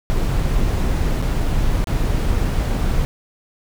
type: noise with dropouts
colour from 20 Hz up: brown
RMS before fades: -18 dBFS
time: 0.1-3.05 s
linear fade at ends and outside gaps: 0 ms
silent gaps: 1.218-1.225 / 1.843-1.872 s
effects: none